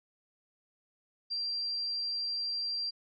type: tone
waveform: sine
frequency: 4728 Hz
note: D8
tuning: 11 cents sharp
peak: -31 dBFS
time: 1.3-2.91 s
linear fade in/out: 20 ms
effects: MP3 48 kbps